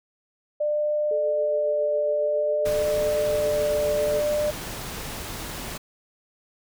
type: tone with vibrato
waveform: sine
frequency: 596 Hz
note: D5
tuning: 25 cents sharp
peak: -21 dBFS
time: 0.6-4.51 s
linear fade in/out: 10 ms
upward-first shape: sine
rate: 0.54 Hz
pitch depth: 10 cents each way
type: tone with tremolo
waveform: sine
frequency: 435.2 Hz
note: A4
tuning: 19 cents flat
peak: -27 dBFS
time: 1.11-4.2 s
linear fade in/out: 2 ms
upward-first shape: sine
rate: 7.3 Hz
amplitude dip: 45%
type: noise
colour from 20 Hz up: pink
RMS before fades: -34 dBFS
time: 2.65-5.78 s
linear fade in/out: 10 ms
effects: none